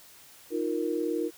sine chord, Eb suspended second, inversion none, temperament just, 311.1 / 350 / 466.7 Hz, Eb4 / F4 / Bb4, 0 / +4 / +2 cents, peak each -31 dBFS, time 0.5-1.31 s, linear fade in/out 50 ms, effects white hiss -53 dBFS RMS until 1.37 s

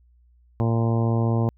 harmonic tone, 115 Hz, A#2, 23 cents flat, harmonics 1 / 2 / 3 / 4 / 5 / 6 / 7 / 8 / 9, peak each -20 / -26 / -30 / -32 / -34 / -36 / -37 / -38 / -39 dBFS, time 0.6-1.49 s, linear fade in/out 0 ms, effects added 60 Hz sine -54 dBFS peak until 1.57 s

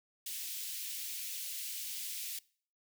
white high-pass noise, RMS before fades -41 dBFS, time 0.26-2.39 s, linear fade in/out 5 ms, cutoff 2400 Hz, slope 24 dB/octave, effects noise-tail reverb RT60 0.5 s tail -23 dB re dry

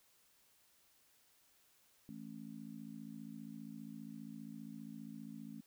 harmonic tone, 55 Hz, A1, in tune, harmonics 3 / 4 / 5, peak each -54 / -49 / -52 dBFS, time 2.09-5.61 s, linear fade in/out 0 ms, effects white hiss -71 dBFS RMS until 5.66 s

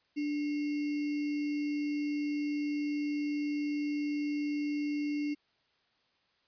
sine tone with sample-and-hold, 293.7 Hz, D4, in tune, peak -30 dBFS, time 0.16-5.35 s, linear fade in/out 20 ms, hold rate 2450 Hz, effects white hiss -72 dBFS RMS until 6.47 s + resampled to 11025 Hz

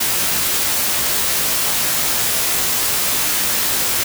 white noise with comb filter, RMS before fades -18 dBFS, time 0-4.04 s, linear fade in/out 10 ms, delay 17 ms, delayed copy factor +0.55, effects none

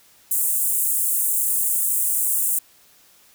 pink high-pass noise, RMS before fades -21 dBFS, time 0.31-2.59 s, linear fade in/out 5 ms, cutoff 8000 Hz, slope 48 dB/octave, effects white hiss -54 dBFS RMS until 3.34 s

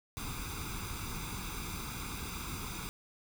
pink noise with comb filter, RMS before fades -40 dBFS, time 0.17-2.89 s, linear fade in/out 0 ms, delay 0.82 ms, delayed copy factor +0.8, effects none

